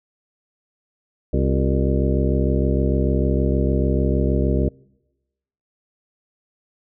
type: harmonic tone with a mistuned harmonic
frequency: 66.6 Hz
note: C2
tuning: 31 cents sharp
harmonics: 1 / 2 / 3 / 4 / 5 / 6 / 7 / 9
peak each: -20 / -23 / -25 / -26 / -27 / -28 / -28 / -30 dBFS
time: 1.33-4.69 s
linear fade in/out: 5 ms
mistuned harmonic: 5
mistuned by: +95 cents
effects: noise-tail reverb RT60 1.0 s tail -26 dB re dry